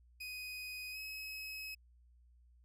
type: tone with pitch glide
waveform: 30% pulse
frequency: 2500 to 2561 Hz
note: D#7 to D#7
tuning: +8 to +49 cents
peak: -40 dBFS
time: 0.2-1.75 s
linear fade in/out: 10 ms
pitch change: +41 cents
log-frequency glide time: 0.92-0.97 s
effects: added 60 Hz sine -62 dBFS peak until 2.64 s